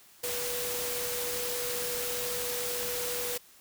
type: tone in noise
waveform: sine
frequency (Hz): 488.6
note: B4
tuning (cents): -19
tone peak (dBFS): -36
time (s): 0.23-3.38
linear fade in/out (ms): 10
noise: white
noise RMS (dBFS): -34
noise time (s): 0.23-3.38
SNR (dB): -5
effects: white hiss -57 dBFS RMS until 3.6 s